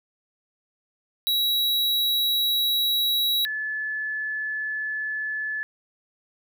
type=tone pair in turn; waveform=square / sine; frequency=3878 / 1727.5 Hz; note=B7 / A6; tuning=-32 / -32 cents; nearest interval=octave + major second; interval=1400 cents; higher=first; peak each=-21 / -26 dBFS; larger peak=first; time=1.27-3.45 / 3.45-5.63 s; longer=neither; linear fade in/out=0 ms; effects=none